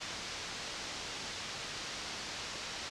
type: low-pass noise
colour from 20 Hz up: white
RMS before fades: -42 dBFS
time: 0-2.9 s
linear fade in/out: 20 ms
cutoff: 6000 Hz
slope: 24 dB/octave
effects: low-pass 10000 Hz 12 dB/octave